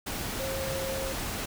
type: tone in noise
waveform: sine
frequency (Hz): 535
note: C5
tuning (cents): +38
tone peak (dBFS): -33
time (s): 0.39-1.13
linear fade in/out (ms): 10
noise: pink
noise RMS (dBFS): -34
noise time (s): 0.06-1.46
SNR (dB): -2
effects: none